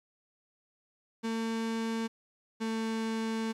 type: tone pair in turn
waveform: 35% pulse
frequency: 226 / 223.5 Hz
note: A3 / A3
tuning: +47 / +27 cents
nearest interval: unison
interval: 20 cents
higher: first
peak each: -29 / -29 dBFS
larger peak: neither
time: 1.23-2.08 / 2.6-3.53 s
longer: second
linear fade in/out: 20 ms
effects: low-pass 8000 Hz 12 dB/octave + 11-bit